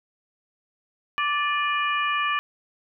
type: harmonic tone with a mistuned harmonic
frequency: 584 Hz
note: D5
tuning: 10 cents flat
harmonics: 2 / 3 / 4 / 5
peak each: -24 / -28 / -29 / -32 dBFS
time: 1.18-2.39 s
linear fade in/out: 0 ms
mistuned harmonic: 4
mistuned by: +57 cents
effects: none